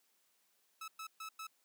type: tone bursts at uneven times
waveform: sawtooth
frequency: 1300 Hz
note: E6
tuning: 24 cents flat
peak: -40 dBFS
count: 4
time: 0.81-0.88 / 0.99-1.07 / 1.2-1.29 / 1.39-1.47 s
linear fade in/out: 5 ms
effects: white hiss -75 dBFS RMS until 1.64 s + high-pass 200 Hz 12 dB/octave

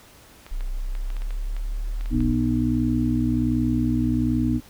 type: clicks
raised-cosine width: 0.3 ms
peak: -26 dBFS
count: 11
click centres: 0.465 / 0.608 / 0.952 / 1.103 / 1.167 / 1.22 / 1.307 / 1.566 / 2.01 / 2.059 / 2.205 s
type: linear sweep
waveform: sine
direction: up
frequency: 30.87 to 38.89 Hz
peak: -24 dBFS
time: 0.51-2.34 s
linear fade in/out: 10 ms
type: harmonic tone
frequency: 61.3 Hz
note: B1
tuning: 12 cents flat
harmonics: 1 / 2 / 4 / 5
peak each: -27 / -26 / -22 / -25 dBFS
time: 2.1-4.61 s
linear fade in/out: 50 ms
effects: pink hiss -50 dBFS RMS until 4.69 s

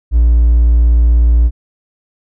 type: tone with hard clipping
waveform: triangle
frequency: 58.27 Hz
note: A#1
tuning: in tune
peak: -6 dBFS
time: 0.11-1.51 s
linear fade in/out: 50 ms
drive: 4 dB
effects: none

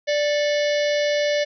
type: harmonic tone with a mistuned harmonic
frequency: 587.3 Hz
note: D5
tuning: in tune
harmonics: 1 / 3 / 4 / 5 / 6 / 7 / 8 / 9 / 10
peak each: -19 / -29 / -31 / -33 / -35 / -36 / -37 / -38 / -39 dBFS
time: 0.07-1.45 s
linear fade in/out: 20 ms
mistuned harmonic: 4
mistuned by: -120 cents
effects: none

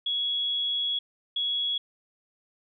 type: tone pair in turn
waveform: sine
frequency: 3348 / 3348 Hz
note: G#7 / G#7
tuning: +13 / +13 cents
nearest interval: unison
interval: 0 cents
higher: neither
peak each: -25 dBFS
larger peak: neither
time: 0.06-0.99 / 1.36-1.78 s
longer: first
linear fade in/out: 5 ms
effects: none

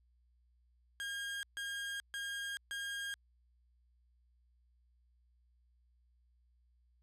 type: tone bursts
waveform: 30% pulse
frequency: 1619 Hz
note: G#6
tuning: 45 cents flat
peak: -36 dBFS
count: 4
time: 1-3.14 s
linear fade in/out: 0 ms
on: 430 ms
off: 140 ms
effects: added 60 Hz sine -68 dBFS peak until 7.02 s + low-pass 12000 Hz 12 dB/octave

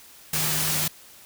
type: tone in noise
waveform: sine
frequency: 155.56 Hz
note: D#3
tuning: in tune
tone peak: -32 dBFS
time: 0.33-0.88 s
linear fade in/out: 5 ms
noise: white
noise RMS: -25 dBFS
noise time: 0.33-0.88 s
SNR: -10 dB
effects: white hiss -49 dBFS RMS until 1.25 s

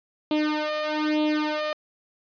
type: tone with flanger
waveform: sawtooth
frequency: 304.3 Hz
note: D#4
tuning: 38 cents flat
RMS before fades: -25 dBFS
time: 0.31-1.73 s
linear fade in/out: 2 ms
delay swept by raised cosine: 0.29 to 1.69 ms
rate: 1.1 Hz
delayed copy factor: +0.9
effects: resampled to 11025 Hz

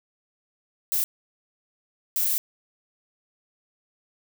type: noise bursts at uneven times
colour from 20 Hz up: violet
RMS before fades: -24 dBFS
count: 2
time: 0.92-1.04 / 2.16-2.38 s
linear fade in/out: 0 ms
effects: none

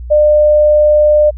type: tone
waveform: sine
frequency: 600 Hz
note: D5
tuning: 37 cents sharp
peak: -5 dBFS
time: 0.1-1.31 s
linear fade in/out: 20 ms
effects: added 60 Hz sine -23 dBFS peak until 1.37 s

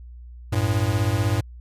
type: beating tone pair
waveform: square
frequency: 96.2 / 112.2 Hz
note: G2 / A2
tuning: -32 / +34 cents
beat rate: 16 Hz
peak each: -23 dBFS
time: 0.52-1.41 s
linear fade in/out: 10 ms
effects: added 60 Hz sine -38 dBFS peak until 1.6 s + resampled to 32000 Hz

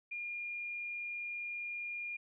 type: tone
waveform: sine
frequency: 2415 Hz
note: D7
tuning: 48 cents sharp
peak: -38 dBFS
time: 0.11-2.17 s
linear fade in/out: 10 ms
effects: none

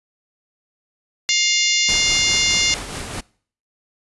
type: harmonic tone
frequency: 705 Hz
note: F5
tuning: 16 cents sharp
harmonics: 3 / 4 / 5 / 6 / 7 / 8 / 9 / 10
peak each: -21 / -22 / -23 / -24 / -24 / -25 / -26 / -26 dBFS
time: 1.29-2.74 s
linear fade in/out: 0 ms
type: noise with tremolo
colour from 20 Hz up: pink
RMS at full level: -28 dBFS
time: 1.88-3.21 s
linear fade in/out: 10 ms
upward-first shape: sine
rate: 4.8 Hz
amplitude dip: 35%
effects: noise-tail reverb RT60 0.5 s tail -24 dB re dry + resampled to 24000 Hz

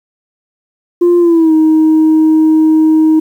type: tone with pitch glide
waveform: sine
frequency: 349.2 to 314.7 Hz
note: F4 to D#4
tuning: 0 to +20 cents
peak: -3 dBFS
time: 1.01-3.2 s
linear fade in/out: 10 ms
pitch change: -180 cents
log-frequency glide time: 1.19-1.53 s
effects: tanh soft clip ceiling -3 dBFS + 7-bit

